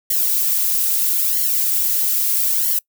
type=noise with flanger; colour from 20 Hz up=violet; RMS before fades=-18 dBFS; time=0.1-2.79 s; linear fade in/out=5 ms; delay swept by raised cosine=0.8 to 3.6 ms; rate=0.77 Hz; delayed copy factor=-0.75; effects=noise-tail reverb RT60 0.1 s tail -24 dB re dry

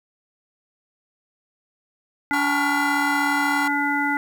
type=harmonic tone; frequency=286.7 Hz; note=D4; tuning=42 cents flat; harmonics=1 / 3 / 5 / 7; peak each=-25 / -25 / -25 / -25 dBFS; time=2.31-4.17 s; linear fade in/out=0 ms
type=chord; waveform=square; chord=G half-diminished seventh; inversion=none; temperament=equal; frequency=784 / 932.3 / 1108.7 / 1396.9 Hz; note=G5 / Bb5 / Db6 / F6; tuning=0 / 0 / 0 / 0 cents; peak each=-32 dBFS; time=2.33-3.68 s; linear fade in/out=5 ms
effects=8-bit

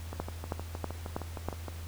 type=two click trains; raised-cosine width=1 ms; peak=-24 / -18 dBFS; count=11 / 5; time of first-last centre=0.13-1.683 / 0.2-1.486 s; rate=6.44 / 3.11 Hz; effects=added 83 Hz sine -39 dBFS peak until 1.87 s + pink hiss -50 dBFS RMS until 1.87 s

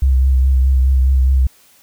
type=tone with vibrato; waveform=sine; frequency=65.6 Hz; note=C2; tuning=5 cents sharp; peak=-9 dBFS; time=0.02-1.47 s; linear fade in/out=5 ms; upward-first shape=triangle; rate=4.8 Hz; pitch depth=41 cents each way; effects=white hiss -50 dBFS RMS until 1.82 s

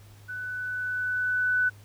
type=tone with level ramp; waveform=sine; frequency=1495 Hz; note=F#6; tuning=17 cents sharp; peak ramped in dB=-33 to -20 dBFS; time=0.28-1.7 s; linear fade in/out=20 ms; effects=added 102 Hz sine -48 dBFS peak until 1.84 s + pink hiss -57 dBFS RMS until 1.84 s

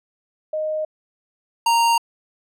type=tone pair in turn; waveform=sine / square; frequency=620 / 929 Hz; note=D#5 / A#5; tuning=-6 / -6 cents; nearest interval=perfect fifth; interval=700 cents; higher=second; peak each=-21 / -15 dBFS; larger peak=second; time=0.53-0.85 / 1.66-1.98 s; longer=neither; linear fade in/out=5 ms; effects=low-pass 12000 Hz 12 dB/octave

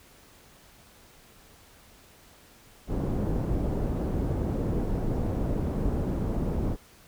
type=low-pass noise; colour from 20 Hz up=pink; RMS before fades=-28 dBFS; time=2.87-6.77 s; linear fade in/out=50 ms; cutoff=450 Hz; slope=12 dB/octave; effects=pink hiss -55 dBFS RMS until 7.07 s

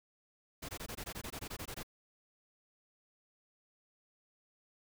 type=noise bursts; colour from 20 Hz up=pink; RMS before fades=-43 dBFS; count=14; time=0.62-1.832 s; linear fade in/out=10 ms; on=68 ms; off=20 ms; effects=none

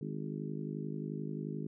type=harmonic tone with a mistuned harmonic; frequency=51.4 Hz; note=G#1; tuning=17 cents flat; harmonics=3 / 4 / 5 / 6 / 7 / 8; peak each=-40 / -42 / -44 / -46 / -47 / -48 dBFS; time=0.01-1.67 s; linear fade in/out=5 ms; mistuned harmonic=8; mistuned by=+23 cents; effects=none

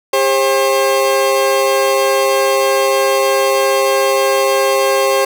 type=tone pair together; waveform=30% pulse; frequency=401.2 / 536 Hz; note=G4 / C5; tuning=+40 / +42 cents; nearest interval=perfect fourth; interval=502 cents; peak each=-13 / -10 dBFS; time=0.13-5.25 s; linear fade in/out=5 ms; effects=none

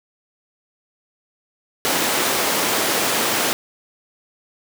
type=high-pass noise; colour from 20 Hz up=pink; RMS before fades=-20 dBFS; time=1.85-3.53 s; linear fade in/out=0 ms; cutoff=310 Hz; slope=12 dB/octave; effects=none

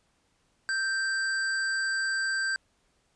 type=tone with amplitude modulation; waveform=square; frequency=1569 Hz; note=G6; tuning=1 cent sharp; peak=-26 dBFS; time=0.69-2.56 s; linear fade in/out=0 ms; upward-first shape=sine; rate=248 Hz; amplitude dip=25%; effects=pink hiss -70 dBFS RMS until 3.15 s + resampled to 22050 Hz

